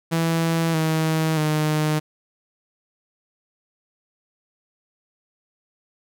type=tone with pitch steps; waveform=sawtooth; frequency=164.81 / 159.01 / 153.42 Hz; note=E3 / D#3 / D#3; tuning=0 / +38 / -24 cents; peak=-15 dBFS; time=0.11-2 s; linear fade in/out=20 ms; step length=630 ms; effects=none